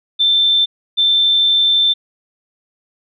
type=tone pair in turn; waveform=sine; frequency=3554 / 3554 Hz; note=A7 / A7; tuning=+17 / +17 cents; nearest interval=unison; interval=0 cents; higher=neither; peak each=-10 dBFS; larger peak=neither; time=0.19-0.66 / 0.97-1.94 s; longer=second; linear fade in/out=20 ms; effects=none